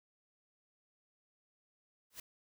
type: noise with exponential growth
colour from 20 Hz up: white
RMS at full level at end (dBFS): -41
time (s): 2.1-2.2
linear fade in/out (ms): 5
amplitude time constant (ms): 21
effects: none